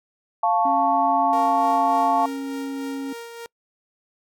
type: chord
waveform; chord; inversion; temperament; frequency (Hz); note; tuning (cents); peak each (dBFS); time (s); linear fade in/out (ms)
sine; F augmented; none; equal; 698.5 / 880 / 1108.7; F5 / A5 / C#6; 0 / 0 / 0; -21 / -20 / -24; 0.43-2.26; 5
type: tone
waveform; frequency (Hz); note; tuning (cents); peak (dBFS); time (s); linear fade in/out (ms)
triangle; 273.5; C#4; -23; -25; 0.65-3.13; 5
type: tone with tremolo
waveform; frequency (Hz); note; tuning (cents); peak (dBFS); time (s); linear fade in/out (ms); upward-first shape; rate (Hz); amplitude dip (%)
sawtooth; 466.2; A#4; 0; -29; 1.33-3.46; 0; sine; 3.4; 40
effects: noise-tail reverb RT60 0.1 s tail -26 dB re dry